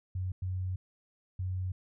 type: tone bursts at uneven times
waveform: sine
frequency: 92.5 Hz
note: F#2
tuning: in tune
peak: -31 dBFS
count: 3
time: 0.15-0.32 / 0.42-0.76 / 1.39-1.72 s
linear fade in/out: 5 ms
effects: none